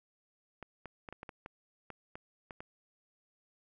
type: clicks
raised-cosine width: 0.5 ms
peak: -29 dBFS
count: 11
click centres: 0.627 / 0.857 / 1.088 / 1.126 / 1.231 / 1.292 / 1.461 / 1.903 / 2.155 / 2.508 / 2.605 s
effects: none